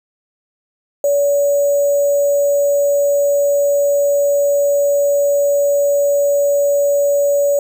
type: tone with sample-and-hold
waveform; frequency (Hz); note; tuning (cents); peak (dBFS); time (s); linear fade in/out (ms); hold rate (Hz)
sine; 570; C#5; +48; -11; 1.04-7.59; 2; 7350
effects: none